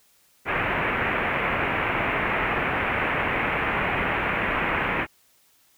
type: low-pass noise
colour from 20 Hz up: white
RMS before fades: -25 dBFS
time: 0.45-5.07 s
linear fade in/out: 50 ms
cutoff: 2500 Hz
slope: 48 dB/octave
effects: white hiss -61 dBFS RMS until 5.77 s